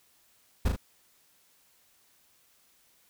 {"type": "noise with echo", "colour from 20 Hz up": "brown", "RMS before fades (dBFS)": -21, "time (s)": [0.65, 0.69], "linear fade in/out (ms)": 10, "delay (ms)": 37, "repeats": 2, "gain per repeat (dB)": -4, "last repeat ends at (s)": 0.764, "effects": ["white hiss -65 dBFS RMS until 3.09 s"]}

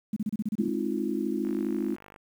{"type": "tone bursts", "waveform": "sine", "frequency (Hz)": 212.5, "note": "G#3", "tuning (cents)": 40, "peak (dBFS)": -25, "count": 9, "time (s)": [0.13, 0.684], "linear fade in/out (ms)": 5, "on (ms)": 34, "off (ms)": 31}
{"type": "chord", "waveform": "sine", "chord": "F minor seventh", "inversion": "first", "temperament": "just", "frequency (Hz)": [209.5, 261.9, 314.3, 349.2], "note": ["Ab3", "C4", "Eb4", "F4"], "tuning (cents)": [15, 2, 18, 0], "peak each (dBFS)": -32, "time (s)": [0.58, 1.96], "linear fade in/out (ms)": 20}
{"type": "click train", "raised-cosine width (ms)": 0.5, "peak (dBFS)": -33, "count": 37, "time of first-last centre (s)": [1.45, 2.161], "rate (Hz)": 50.6}
{"effects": ["9-bit"]}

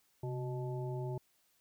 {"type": "harmonic tone with a mistuned harmonic", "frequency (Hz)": 124.2, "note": "B2", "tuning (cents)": 10, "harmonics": [1, 3, 5, 7], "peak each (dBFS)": [-37, -42, -48, -49], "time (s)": [0.23, 1.18], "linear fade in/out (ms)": 5, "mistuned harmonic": 1, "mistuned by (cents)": 98, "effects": ["white hiss -73 dBFS RMS until 1.6 s"]}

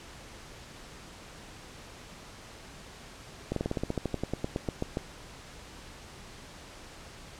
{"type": "slowing click train", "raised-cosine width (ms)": 2, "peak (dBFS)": -16, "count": 18, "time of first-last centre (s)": [3.52, 4.971], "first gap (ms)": 43, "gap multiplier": 1.08, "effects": ["pink hiss -48 dBFS RMS until 7.39 s", "low-pass 8000 Hz 12 dB/octave"]}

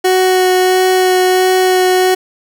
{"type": "tone with vibrato", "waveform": "30% pulse", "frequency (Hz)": 370, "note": "F#4", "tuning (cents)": 0, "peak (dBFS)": -6, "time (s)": [0.04, 2.15], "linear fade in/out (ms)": 10, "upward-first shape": "sine", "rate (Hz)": 1.5, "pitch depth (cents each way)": 9, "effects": []}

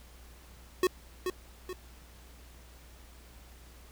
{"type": "tone with echo", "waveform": "square", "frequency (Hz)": 366.8, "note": "F#4", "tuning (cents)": -15, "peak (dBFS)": -23, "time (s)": [0.83, 0.87], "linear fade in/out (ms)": 2, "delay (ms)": 430, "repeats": 2, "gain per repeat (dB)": -7, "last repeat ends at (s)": 1.73, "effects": ["added 60 Hz sine -52 dBFS peak until 3.91 s", "pink hiss -57 dBFS RMS until 3.91 s"]}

